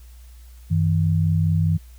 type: tone pair together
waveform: sine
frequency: 95.14 / 160 Hz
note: F#2 / D#3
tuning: +49 / +49 cents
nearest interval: major sixth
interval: 900 cents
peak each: -19 dBFS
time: 0.7-1.78 s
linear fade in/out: 20 ms
effects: added 60 Hz sine -41 dBFS peak until 1.98 s + white hiss -56 dBFS RMS until 1.98 s